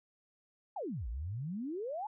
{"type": "exponential two-way sweep", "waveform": "sine", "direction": "down then up", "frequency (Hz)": [886, 51.91, 886], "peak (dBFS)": -36, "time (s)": [0.76, 2.07], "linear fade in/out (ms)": 5, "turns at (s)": 1.08, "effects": []}